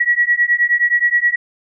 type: beating tone pair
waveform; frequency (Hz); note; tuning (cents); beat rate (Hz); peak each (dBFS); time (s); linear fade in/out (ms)
sine; 1919 / 1928.5; A#6 / B6; +50 / -42; 9.5; -15; 0-1.36; 10
effects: none